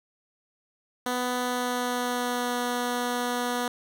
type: tone with pitch glide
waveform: 10% pulse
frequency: 248.2 to 244.4 Hz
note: B3 to B3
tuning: +9 to -18 cents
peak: -18 dBFS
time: 1.06-3.68 s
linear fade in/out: 2 ms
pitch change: -27 cents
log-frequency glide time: 1.37-2.57 s
effects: none